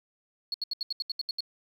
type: tone bursts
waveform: sine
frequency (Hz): 4342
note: C#8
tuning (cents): -37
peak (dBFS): -27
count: 10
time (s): 0.52-1.406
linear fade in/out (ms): 2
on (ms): 22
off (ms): 74
effects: tanh soft clip ceiling -24 dBFS + 10-bit